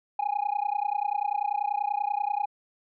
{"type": "tone with amplitude modulation", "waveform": "sine", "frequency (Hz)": 822, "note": "G#5", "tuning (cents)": -18, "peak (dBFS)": -19, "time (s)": [0.19, 2.46], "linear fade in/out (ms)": 5, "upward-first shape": "sine", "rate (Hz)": 30.3, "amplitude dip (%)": 100, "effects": ["tanh soft clip ceiling -21 dBFS"]}